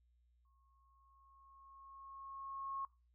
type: tone with exponential growth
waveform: sine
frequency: 1089 Hz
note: C#6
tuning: 31 cents flat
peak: -39 dBFS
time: 0.45-2.85 s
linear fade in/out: 2 ms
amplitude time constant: 520 ms
effects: noise-tail reverb RT60 0.3 s tail -21 dB re dry + added 60 Hz sine -70 dBFS peak until 3.14 s